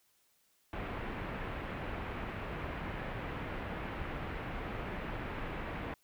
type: low-pass noise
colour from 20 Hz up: pink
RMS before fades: -40 dBFS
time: 0.73-5.94 s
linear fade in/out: 2 ms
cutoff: 2500 Hz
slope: 24 dB/octave
effects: white hiss -72 dBFS RMS until 6.03 s